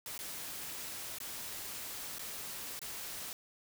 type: noise with dropouts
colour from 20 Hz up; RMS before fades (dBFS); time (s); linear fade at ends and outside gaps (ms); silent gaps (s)
white; -43; 0.06-3.33; 1; 0.178-0.19 / 1.185-1.202 / 2.184-2.193 / 2.792-2.816
effects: none